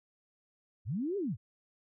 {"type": "linear two-way sweep", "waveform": "sine", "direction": "up then down", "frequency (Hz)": [77, 420.6, 77], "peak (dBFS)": -31, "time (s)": [0.85, 1.37], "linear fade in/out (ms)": 50, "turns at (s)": 1.17, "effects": []}